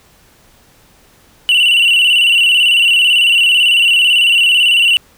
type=tone with vibrato; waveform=triangle; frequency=2852 Hz; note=F7; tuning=36 cents sharp; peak=-5 dBFS; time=1.49-4.97 s; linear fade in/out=0 ms; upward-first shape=square; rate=18 Hz; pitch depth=65 cents each way; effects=tanh soft clip ceiling -1 dBFS + pink hiss -48 dBFS RMS until 5.17 s